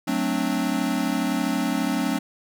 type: chord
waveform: square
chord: D dominant seventh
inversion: first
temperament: equal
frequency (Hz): 185 / 220 / 261.6 / 293.7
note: F#3 / A3 / C4 / D4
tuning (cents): 0 / 0 / 0 / 0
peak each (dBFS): -30 / -29 / -27 / -28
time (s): 0.07-2.19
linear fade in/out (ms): 10
effects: none